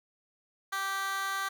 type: tone with high-pass filter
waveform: 15% pulse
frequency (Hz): 390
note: G4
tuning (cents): -9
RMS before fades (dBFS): -33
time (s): 0.72-1.49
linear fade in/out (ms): 10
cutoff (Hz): 1300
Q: 1.7
effects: none